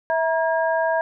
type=tone cluster; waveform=sine; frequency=653 / 948 / 1626 Hz; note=E5 / A#5 / G#6; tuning=-17 / +29 / -37 cents; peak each=-20 / -24 / -26 dBFS; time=0.1-1.01 s; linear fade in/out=0 ms; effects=none